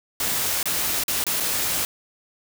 white noise with dropouts, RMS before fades -24 dBFS, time 0.2-1.85 s, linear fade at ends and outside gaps 1 ms, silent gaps 0.629-0.656 / 1.037-1.081 / 1.24-1.266 / 1.401-1.405 s, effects none

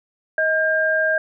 sine tone pair together, 631 / 1602.9 Hz, D#5 / G6, +24 / +38 cents, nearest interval octave + major third, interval 1614 cents, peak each -20 / -18 dBFS, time 0.38-1.18 s, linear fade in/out 2 ms, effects none

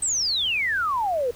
sine exponential sweep, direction down, 8400 to 462.9 Hz, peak -21 dBFS, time 0.02-1.31 s, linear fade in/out 5 ms, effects added 82 Hz sine -50 dBFS peak until 1.35 s + pink hiss -48 dBFS RMS until 1.35 s

